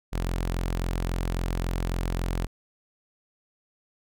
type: tone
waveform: sawtooth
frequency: 43.65 Hz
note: F1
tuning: in tune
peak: -22 dBFS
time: 0.12-2.47 s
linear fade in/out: 20 ms
effects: none